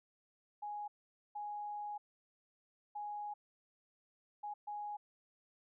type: tone bursts at uneven times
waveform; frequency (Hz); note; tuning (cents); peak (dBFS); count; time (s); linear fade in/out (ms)
sine; 830.6; G#5; 0; -40; 5; 0.62-0.88 / 1.35-1.98 / 2.95-3.34 / 4.43-4.54 / 4.67-4.97; 10
effects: none